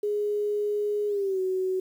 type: tone with pitch glide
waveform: sine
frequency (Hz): 415.3 to 374.3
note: G#4 to F#4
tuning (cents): 0 to +20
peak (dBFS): -24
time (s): 0.03-1.8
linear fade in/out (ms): 5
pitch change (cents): -180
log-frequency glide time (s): 1.08-1.4
effects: 9-bit